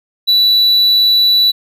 triangle tone, 3951 Hz, B7, in tune, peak -6 dBFS, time 0.27-1.52 s, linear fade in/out 20 ms, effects none

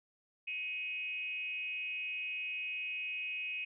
sine tone with frequency modulation, 2523 Hz, D#7, 23 cents sharp, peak -36 dBFS, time 0.47-3.65 s, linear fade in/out 10 ms, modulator 319 Hz, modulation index 0.49, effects none

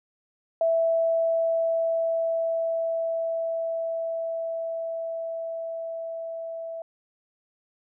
sine tone with level ramp, 659.3 Hz, E5, in tune, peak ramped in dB -19 to -32 dBFS, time 0.61-6.82 s, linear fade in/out 2 ms, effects none

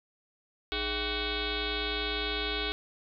sine tone with frequency modulation, 1864.7 Hz, A#6, in tune, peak -29 dBFS, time 0.72-2.72 s, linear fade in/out 0 ms, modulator 362 Hz, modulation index 5.8, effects none

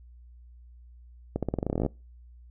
accelerating click train, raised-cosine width 2 ms, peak -14 dBFS, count 16, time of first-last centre 1.36-1.863 s, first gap 67 ms, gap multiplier 0.89, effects noise-tail reverb RT60 0.3 s tail -25 dB re dry + added 60 Hz sine -48 dBFS peak until 2.5 s

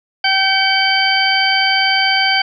harmonic tone with a mistuned harmonic, 773 Hz, G5, 24 cents flat, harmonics 1 / 2 / 3 / 4 / 6, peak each -18 / -18 / -18 / -18 / -18 dBFS, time 0.24-2.42 s, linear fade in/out 5 ms, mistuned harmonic 3, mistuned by -34 cents, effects none

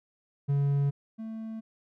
triangle tone pair in turn, 141.1 / 222.1 Hz, C#3 / A3, +31 / +16 cents, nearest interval minor sixth, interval 785 cents, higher second, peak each -21 / -33 dBFS, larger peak first, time 0.48-0.91 / 1.18-1.61 s, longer neither, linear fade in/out 20 ms, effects none

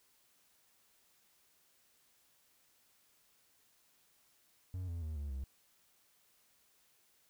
triangle tone with pitch steps, 91.8 / 84.67 / 78.09 / 72.02 / 66.43 Hz, F#2 / E2 / D#2 / D2 / C2, -13 / +47 / +7 / -33 / +27 cents, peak -36 dBFS, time 4.74-5.44 s, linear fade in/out 0 ms, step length 140 ms, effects white hiss -71 dBFS RMS until 7.29 s

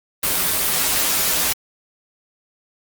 white noise with comb filter, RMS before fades -19 dBFS, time 0.23-1.53 s, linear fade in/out 5 ms, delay 8.8 ms, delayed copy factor -0.6, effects Opus 32 kbps

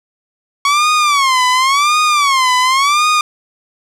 sawtooth tone with vibrato, 1112 Hz, C#6, 5 cents sharp, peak -6 dBFS, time 0.65-3.21 s, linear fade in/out 2 ms, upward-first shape sine, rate 0.92 Hz, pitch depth 180 cents each way, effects low-pass 8000 Hz 12 dB/octave + 8-bit

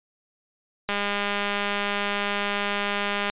click train, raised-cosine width 0.3 ms, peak -10 dBFS, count 490, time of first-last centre 0.89-3.299 s, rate 203 Hz, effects resampled to 8000 Hz

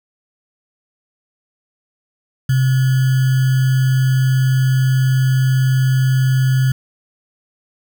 sine tone with sample-and-hold, 130.81 Hz, C3, in tune, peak -11 dBFS, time 2.49-6.72 s, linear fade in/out 5 ms, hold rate 1575 Hz, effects none

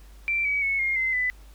sine tone with pitch steps, 2349 / 2274 / 2202 / 2132 / 2064 / 1998.2 Hz, D7 / C#7 / C#7 / C7 / C7 / B6, 0 / +44 / -12 / +32 / -24 / +20 cents, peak -22 dBFS, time 0.28-1.3 s, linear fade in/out 0 ms, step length 170 ms, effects added 50 Hz sine -45 dBFS peak until 1.54 s + pink hiss -57 dBFS RMS until 1.54 s

